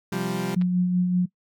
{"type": "chord", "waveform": "30% pulse", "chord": "C suspended fourth", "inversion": "none", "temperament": "equal", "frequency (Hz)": [130.81, 174.61, 196], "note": ["C3", "F3", "G3"], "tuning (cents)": [0, 0, 0], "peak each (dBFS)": [-31, -26, -26], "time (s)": [0.12, 0.55], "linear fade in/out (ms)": 5}
{"type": "tone with tremolo", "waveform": "sine", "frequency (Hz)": 180, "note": "F#3", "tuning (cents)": -47, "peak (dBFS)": -17, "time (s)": [0.56, 1.26], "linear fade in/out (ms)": 10, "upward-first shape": "sine", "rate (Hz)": 5.2, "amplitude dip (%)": 35}
{"type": "clicks", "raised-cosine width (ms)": 0.3, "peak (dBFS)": -26, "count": 2, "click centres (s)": [0.614, 0.62]}
{"effects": ["noise-tail reverb RT60 0.1 s tail -21 dB re dry"]}